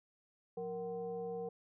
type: tone with frequency modulation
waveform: sine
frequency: 466.2 Hz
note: A#4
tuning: in tune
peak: -38 dBFS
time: 0.57-1.49 s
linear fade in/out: 5 ms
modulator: 287 Hz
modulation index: 0.67
effects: none